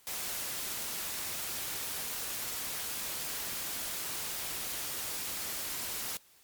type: noise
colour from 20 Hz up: white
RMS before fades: -37 dBFS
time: 0.07-6.17 s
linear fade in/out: 0 ms
effects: white hiss -62 dBFS RMS until 6.43 s + MP3 96 kbps